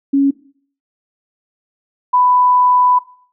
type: tone pair in turn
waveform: sine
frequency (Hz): 277.2 / 994.4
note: C#4 / B5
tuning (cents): 0 / +12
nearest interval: octave + minor seventh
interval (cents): 2212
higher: second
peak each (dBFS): -9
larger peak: neither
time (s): 0.13-0.31 / 2.13-2.99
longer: second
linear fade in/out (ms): 10
effects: noise-tail reverb RT60 0.5 s tail -18 dB re dry